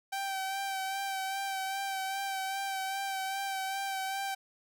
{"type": "tone with vibrato", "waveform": "sawtooth", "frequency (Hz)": 776, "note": "G5", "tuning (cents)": -18, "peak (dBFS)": -29, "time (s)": [0.12, 4.35], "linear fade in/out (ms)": 10, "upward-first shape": "sine", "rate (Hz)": 2.5, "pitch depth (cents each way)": 26, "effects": []}